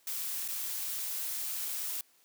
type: noise with dropouts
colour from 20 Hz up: blue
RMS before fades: -36 dBFS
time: 0.07-2.01 s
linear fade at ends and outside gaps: 2 ms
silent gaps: 0.479-0.485 s
effects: white hiss -66 dBFS RMS until 2.24 s + high-pass 200 Hz 12 dB/octave